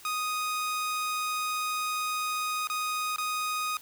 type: tone with dropouts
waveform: sawtooth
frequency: 1245 Hz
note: D#6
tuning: 1 cent sharp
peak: -25 dBFS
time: 0.05-3.77 s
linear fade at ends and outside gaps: 1 ms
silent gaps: 2.672-2.699 / 3.161-3.183 s
effects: white hiss -51 dBFS RMS until 3.81 s